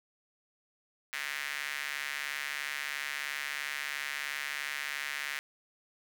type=tone with high-pass filter; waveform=square; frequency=71.5 Hz; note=D2; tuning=46 cents flat; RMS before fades=-37 dBFS; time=1.13-5.39 s; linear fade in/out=0 ms; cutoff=1900 Hz; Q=2.9; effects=none